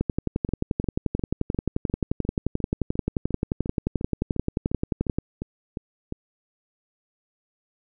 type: two click trains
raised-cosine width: 3 ms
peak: -17 / -10 dBFS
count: 17 / 60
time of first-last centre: 0.49-6.124 / 0.01-5.185 s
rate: 2.84 / 11.4 Hz
effects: none